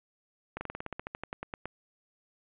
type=slowing click train; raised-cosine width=0.5 ms; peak=-21 dBFS; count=16; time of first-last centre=0.57-1.656 s; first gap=40 ms; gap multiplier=1.08; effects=resampled to 8000 Hz + 9-bit